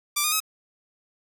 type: tone with pitch steps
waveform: 5% pulse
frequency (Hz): 1174.7 / 1223.9 / 1275.1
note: D6 / D#6 / D#6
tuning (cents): 0 / -29 / +42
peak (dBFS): -10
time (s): 0.16-0.403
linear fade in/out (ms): 10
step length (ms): 81
effects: none